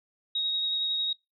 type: tone with vibrato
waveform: sine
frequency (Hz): 3775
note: A#7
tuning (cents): +21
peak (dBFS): -26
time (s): 0.35-1.13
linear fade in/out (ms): 5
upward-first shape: triangle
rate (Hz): 11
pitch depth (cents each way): 11
effects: noise-tail reverb RT60 0.2 s tail -21 dB re dry